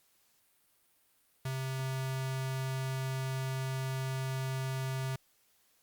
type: tone with notch filter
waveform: square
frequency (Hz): 132.1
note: C3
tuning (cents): +17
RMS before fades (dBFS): -35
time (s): 1.45-5.16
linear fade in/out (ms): 5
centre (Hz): 280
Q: 0.72
effects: white hiss -70 dBFS RMS until 5.82 s + Opus 48 kbps